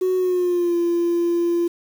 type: tone with pitch glide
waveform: sine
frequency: 370 to 343.2 Hz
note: F#4 to F4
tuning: 0 to -30 cents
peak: -15 dBFS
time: 0.01-1.68 s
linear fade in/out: 10 ms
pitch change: -130 cents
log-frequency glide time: 0.16-0.76 s
effects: tanh soft clip ceiling -15 dBFS + 7-bit